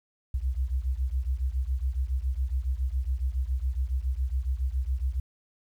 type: beating tone pair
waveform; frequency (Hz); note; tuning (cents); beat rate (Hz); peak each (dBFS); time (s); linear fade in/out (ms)
sine; 61.74 / 68.94; B1 / C#2; 0 / -9; 7.2; -27 / -29; 0.34-5.2; 5
effects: tanh soft clip ceiling -18 dBFS + 10-bit